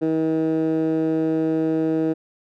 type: tone with band-pass filter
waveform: 15% pulse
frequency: 159.6 Hz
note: D#3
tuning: 44 cents sharp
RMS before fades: -21 dBFS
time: 0.01-2.14 s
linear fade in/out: 20 ms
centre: 360 Hz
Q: 2.4
effects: none